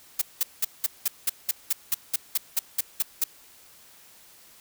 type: noise bursts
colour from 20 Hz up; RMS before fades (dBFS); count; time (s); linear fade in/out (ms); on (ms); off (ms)
blue; -23; 15; 0.19-3.24; 5; 26; 190
effects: white hiss -53 dBFS RMS until 4.6 s